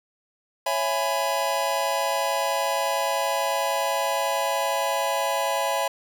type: chord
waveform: square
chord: C# minor seventh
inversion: none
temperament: just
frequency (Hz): 554.4 / 665.2 / 831.5 / 997.9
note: C#5 / E5 / G#5 / B5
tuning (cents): 0 / +16 / +2 / +18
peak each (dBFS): -29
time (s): 0.66-5.88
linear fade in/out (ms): 5
effects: 9-bit